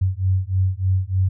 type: beating tone pair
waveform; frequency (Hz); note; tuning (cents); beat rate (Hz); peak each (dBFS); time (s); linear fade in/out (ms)
sine; 92.5 / 95.8; F#2 / G2; 0 / -39; 3.3; -20; 0.01-1.29; 10
effects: none